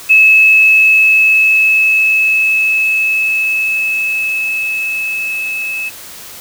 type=tone with level ramp; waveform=sine; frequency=2594 Hz; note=E7; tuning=28 cents flat; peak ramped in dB=-3 to -17 dBFS; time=0.09-5.9 s; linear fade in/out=20 ms; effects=white hiss -32 dBFS RMS until 6.4 s